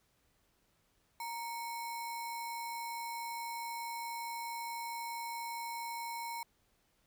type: tone with sample-and-hold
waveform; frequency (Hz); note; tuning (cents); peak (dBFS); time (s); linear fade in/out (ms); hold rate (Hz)
sine; 932.3; A#5; 0; -38; 1.2-6.43; 2; 3150
effects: pink hiss -74 dBFS RMS until 7.06 s